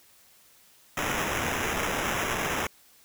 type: noise with sample-and-hold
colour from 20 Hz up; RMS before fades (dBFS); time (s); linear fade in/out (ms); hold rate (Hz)
white; -29; 0.97-2.67; 5; 4410
effects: white hiss -58 dBFS RMS until 3.04 s